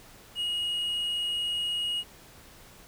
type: tone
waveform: triangle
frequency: 2884 Hz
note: F#7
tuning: 45 cents flat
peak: -26 dBFS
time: 0.35-2.04 s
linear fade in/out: 50 ms
effects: pink hiss -52 dBFS RMS until 2.87 s